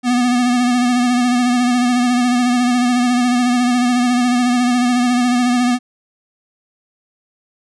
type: tone with vibrato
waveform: square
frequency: 245.8 Hz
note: B3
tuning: 8 cents flat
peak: -13 dBFS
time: 0.03-5.79 s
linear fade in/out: 50 ms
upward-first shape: sine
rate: 14 Hz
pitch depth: 36 cents each way
effects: resampled to 22050 Hz